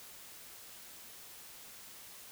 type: silence
effects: white hiss -52 dBFS RMS until 2.31 s